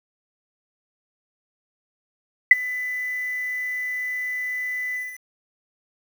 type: tone with ADSR envelope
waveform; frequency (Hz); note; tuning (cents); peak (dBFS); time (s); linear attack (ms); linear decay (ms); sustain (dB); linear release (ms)
sine; 1998; B6; +20; -3; 2.51-5.2; 4; 23; -22; 240
effects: 7-bit